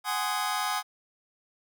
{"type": "chord", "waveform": "sawtooth", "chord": "Ab dominant seventh", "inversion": "third", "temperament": "just", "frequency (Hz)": [747.5, 830.6, 1038.3, 1245.9], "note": ["Gb5", "Ab5", "C6", "Eb6"], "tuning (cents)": [17, 0, -14, 2], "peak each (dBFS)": [-30, -28, -31, -28], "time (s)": [0.04, 0.83], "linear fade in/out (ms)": 50, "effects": []}